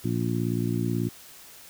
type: harmonic tone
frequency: 58.27 Hz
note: A#1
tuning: in tune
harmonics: 2 / 3 / 4 / 5 / 6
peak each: -28 / -30 / -31 / -32 / -33 dBFS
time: 0.04-1.09 s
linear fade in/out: 10 ms
effects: white hiss -48 dBFS RMS until 1.69 s